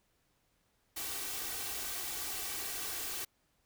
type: noise with comb filter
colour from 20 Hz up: white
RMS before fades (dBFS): -39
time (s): 0.96-3.25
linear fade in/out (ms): 10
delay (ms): 2.6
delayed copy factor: +0.65
effects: pink hiss -75 dBFS RMS until 3.65 s